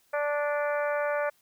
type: harmonic tone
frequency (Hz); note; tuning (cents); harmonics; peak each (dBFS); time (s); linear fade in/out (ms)
292.5; D4; -7; 2 / 3 / 4 / 5 / 6 / 7 / 8; -27 / -36 / -36 / -35 / -38 / -44 / -43; 0.13-1.3; 10
effects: white hiss -66 dBFS RMS until 1.41 s